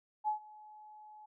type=tone with ADSR envelope; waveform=sine; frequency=851 Hz; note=G#5; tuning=42 cents sharp; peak=-28 dBFS; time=0.24-1.26 s; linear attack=39 ms; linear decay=110 ms; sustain=-23 dB; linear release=8 ms; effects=none